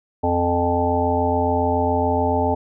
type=harmonic tone; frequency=87.1 Hz; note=F2; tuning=4 cents flat; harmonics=1 / 3 / 5 / 7 / 9 / 10; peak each=-24 / -24 / -24 / -24 / -24 / -24 dBFS; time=0.23-2.55 s; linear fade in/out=10 ms; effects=none